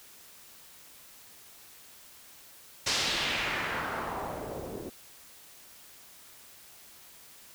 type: noise with low-pass filter sweep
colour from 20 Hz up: white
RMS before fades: -33 dBFS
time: 2.86-4.9 s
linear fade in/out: 10 ms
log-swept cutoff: 5500 to 350 Hz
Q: 1.6
effects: white hiss -53 dBFS RMS until 7.54 s